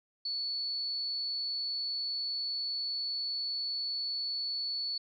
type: tone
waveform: sine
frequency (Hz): 4435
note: C#8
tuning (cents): 0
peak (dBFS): -32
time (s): 0.25-4.98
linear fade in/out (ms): 5
effects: none